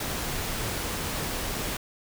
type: noise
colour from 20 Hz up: pink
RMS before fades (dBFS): -31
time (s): 0-1.77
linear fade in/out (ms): 5
effects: none